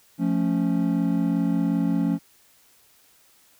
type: chord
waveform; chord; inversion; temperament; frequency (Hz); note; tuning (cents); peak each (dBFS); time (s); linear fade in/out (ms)
triangle; F augmented; none; equal; 174.61 / 220 / 277.2; F3 / A3 / C#4; 0 / 0 / 0; -22 / -24 / -22; 0.18-2.19; 50
effects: white hiss -58 dBFS RMS until 3.59 s

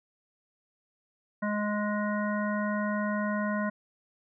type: harmonic tone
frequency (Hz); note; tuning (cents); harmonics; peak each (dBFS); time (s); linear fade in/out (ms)
208.5; G#3; +7; 1 / 3 / 5 / 7 / 9; -29 / -34 / -36 / -37 / -39; 1.42-3.7; 10
effects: none

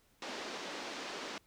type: band-pass noise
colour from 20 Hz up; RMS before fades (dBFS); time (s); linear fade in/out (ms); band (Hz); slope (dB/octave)
pink; -43; 0.22-1.38; 2; 260 to 5900; 24
effects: pink hiss -70 dBFS RMS until 1.46 s

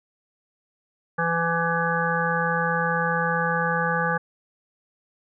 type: harmonic tone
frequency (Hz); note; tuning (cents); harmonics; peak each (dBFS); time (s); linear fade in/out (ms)
167.6; E3; +29; 1 / 3 / 5 / 7 / 9 / 10; -28 / -28 / -28 / -28 / -28 / -28; 1.18-4.18; 10
effects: none

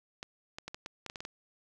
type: clicks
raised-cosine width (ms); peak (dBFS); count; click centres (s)
0.2; -23; 10; 0.229 / 0.585 / 0.68 / 0.745 / 0.861 / 1.063 / 1.099 / 1.158 / 1.205 / 1.251
effects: none

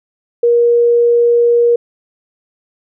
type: tone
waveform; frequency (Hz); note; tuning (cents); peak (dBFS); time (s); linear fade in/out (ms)
sine; 474.1; A#4; +29; -7; 0.43-1.76; 5
effects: none

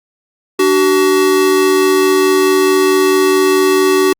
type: tone pair together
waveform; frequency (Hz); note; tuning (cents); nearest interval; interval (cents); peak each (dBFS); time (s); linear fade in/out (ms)
square; 293.7 / 378.3; D4 / F#4; 0 / +38; major third; 438; -17 / -10; 0.59-4.13; 5
effects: Opus 48 kbps

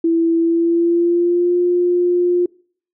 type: tone with pitch glide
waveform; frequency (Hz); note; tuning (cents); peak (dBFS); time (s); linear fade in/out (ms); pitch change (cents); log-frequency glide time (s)
sine; 331.8 to 353.6; E4 to F4; +11 to +22; -12; 0.04-2.46; 5; +111; 0.38-1.57
effects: noise-tail reverb RT60 0.5 s tail -24 dB re dry

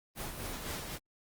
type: noise with tremolo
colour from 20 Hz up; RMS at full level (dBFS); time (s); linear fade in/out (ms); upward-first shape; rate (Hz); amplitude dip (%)
pink; -38; 0.15-0.99; 50; sine; 3.9; 45
effects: Opus 24 kbps

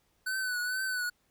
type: tone with vibrato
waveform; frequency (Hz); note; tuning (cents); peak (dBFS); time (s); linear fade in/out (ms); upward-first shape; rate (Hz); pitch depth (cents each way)
square; 1500; F#6; +23; -31; 0.26-1.1; 10; triangle; 2.2; 56
effects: pink hiss -72 dBFS RMS until 1.3 s

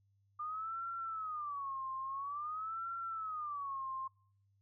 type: tone with vibrato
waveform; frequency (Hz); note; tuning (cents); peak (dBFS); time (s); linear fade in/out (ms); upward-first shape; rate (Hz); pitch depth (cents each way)
sine; 1200; D6; +37; -38; 0.39-4.08; 10; sine; 0.49; 220
effects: noise-tail reverb RT60 0.6 s tail -25 dB re dry + added 99 Hz sine -70 dBFS peak until 4.61 s

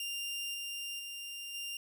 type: tone with level steps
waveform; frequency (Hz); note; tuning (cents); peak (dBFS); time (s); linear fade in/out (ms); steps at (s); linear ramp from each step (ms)
sawtooth; 2794; F7; 0; -33 / -35 / -38 / -35; 0-1.77; 2; 0.54 / 0.99 / 1.54; 5
effects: 11-bit

